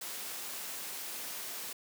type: noise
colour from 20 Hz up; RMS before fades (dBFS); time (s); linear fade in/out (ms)
white; -41; 0.01-1.73; 5
effects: high-pass 200 Hz 12 dB/octave